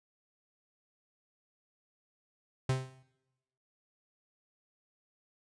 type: tone with exponential decay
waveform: 45% pulse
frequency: 130.81 Hz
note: C3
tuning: in tune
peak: -25 dBFS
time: 2.69-3.03 s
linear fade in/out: 5 ms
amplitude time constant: 73 ms
effects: noise-tail reverb RT60 1.0 s tail -21 dB re dry + resampled to 22050 Hz